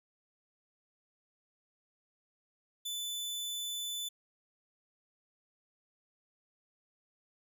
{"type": "tone", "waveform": "sawtooth", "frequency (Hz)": 3500, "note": "A7", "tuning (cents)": -10, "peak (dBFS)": -33, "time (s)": [2.85, 4.09], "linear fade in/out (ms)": 10, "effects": []}